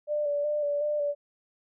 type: tone with vibrato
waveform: sine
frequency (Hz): 587.3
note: D5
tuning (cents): 0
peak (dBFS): -25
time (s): 0.07-1.15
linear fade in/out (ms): 50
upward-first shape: square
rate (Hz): 2.7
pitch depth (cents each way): 25
effects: none